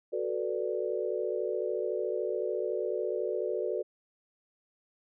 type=chord; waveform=sine; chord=B minor seventh; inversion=second; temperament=equal; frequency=370 / 440 / 493.9 / 587.3 Hz; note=F#4 / A4 / B4 / D5; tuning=0 / 0 / 0 / 0 cents; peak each=-34 / -34 / -35 / -36 dBFS; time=0.12-3.83 s; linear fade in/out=20 ms; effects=none